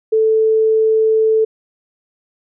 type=tone; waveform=sine; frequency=440 Hz; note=A4; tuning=in tune; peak=-10 dBFS; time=0.12-1.45 s; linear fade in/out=10 ms; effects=none